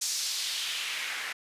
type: noise with band-pass filter sweep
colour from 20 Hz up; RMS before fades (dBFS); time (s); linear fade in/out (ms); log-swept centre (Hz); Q
white; -33; 0.01-1.33; 10; 6100 to 1700; 1.8
effects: resampled to 32000 Hz